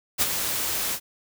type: noise with ADSR envelope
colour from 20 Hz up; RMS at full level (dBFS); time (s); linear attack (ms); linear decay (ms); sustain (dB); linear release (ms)
white; -19; 0.18-1; 35; 30; -8; 71
effects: none